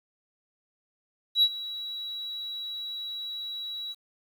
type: tone with ADSR envelope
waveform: sine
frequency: 3897 Hz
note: B7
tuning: 24 cents flat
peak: -14 dBFS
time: 1.35-3.95 s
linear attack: 76 ms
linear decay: 56 ms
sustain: -19 dB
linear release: 38 ms
effects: tanh soft clip ceiling -15 dBFS + 9-bit